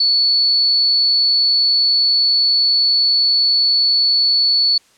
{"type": "tone", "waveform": "sine", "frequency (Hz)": 4435, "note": "C#8", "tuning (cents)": 0, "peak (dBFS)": -11, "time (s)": [0, 4.78], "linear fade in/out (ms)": 5, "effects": ["white hiss -53 dBFS RMS until 4.97 s", "low-pass 8000 Hz 12 dB/octave"]}